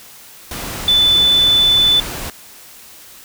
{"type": "tone in noise", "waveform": "sine", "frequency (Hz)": 3500, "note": "A7", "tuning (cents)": -10, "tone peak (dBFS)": -9, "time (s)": [0.88, 2], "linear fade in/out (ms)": 2, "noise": "pink", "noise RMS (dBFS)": -26, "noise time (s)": [0.51, 2.3], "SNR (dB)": 14, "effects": ["white hiss -40 dBFS RMS until 3.24 s"]}